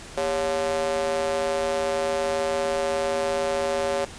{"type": "tone with high-pass filter", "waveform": "square", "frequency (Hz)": 79.7, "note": "D#2", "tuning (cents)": 42, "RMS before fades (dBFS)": -25, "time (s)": [0.17, 4.05], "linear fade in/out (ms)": 5, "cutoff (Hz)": 510, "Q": 3.9, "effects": ["pink hiss -41 dBFS RMS until 4.18 s", "resampled to 22050 Hz"]}